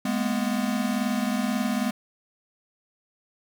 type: tone cluster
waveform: square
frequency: 206.5 / 230.2 / 248.8 Hz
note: G#3 / A#3 / B3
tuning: -10 / -22 / +13 cents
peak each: -28 / -32 / -28 dBFS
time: 0.05-1.91 s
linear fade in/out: 5 ms
effects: none